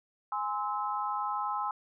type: chord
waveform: sine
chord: Ab augmented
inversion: none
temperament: just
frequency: 830.6 / 1038.3 / 1297.8 Hz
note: Ab5 / C6 / E6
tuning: 0 / -14 / -27 cents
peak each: -34 / -34 / -35 dBFS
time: 0.32-1.71 s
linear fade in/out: 2 ms
effects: none